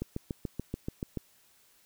click train, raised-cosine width 3 ms, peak -20 dBFS, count 9, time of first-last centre 0.02-1.173 s, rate 6.94 Hz, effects white hiss -64 dBFS RMS until 1.85 s

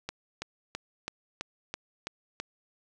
click train, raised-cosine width 0.2 ms, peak -17 dBFS, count 8, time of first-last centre 0.09-2.4 s, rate 3.03 Hz, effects none

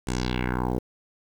10% pulse tone with low-pass filter sweep, 62 Hz, B1, 7 cents sharp, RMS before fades -27 dBFS, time 0.07-0.79 s, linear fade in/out 5 ms, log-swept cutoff 9400 to 520 Hz, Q 2.7, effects 8-bit

